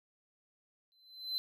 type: tone with exponential growth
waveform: triangle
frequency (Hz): 4057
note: B7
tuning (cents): +46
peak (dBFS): -29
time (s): 0.92-1.38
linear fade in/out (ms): 0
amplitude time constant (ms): 98
effects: none